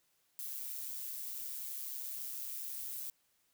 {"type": "noise with amplitude modulation", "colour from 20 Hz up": "violet", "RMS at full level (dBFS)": -40, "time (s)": [0.39, 3.1], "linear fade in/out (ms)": 0, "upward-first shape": "sine", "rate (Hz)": 132, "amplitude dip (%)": 50, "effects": ["white hiss -75 dBFS RMS until 3.53 s"]}